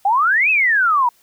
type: exponential two-way sweep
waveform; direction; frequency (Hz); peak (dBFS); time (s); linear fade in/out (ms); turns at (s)
sine; up then down; 758 to 2637 to 934; -12; 0.05-1.09; 5; 0.5
effects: white hiss -56 dBFS RMS until 1.22 s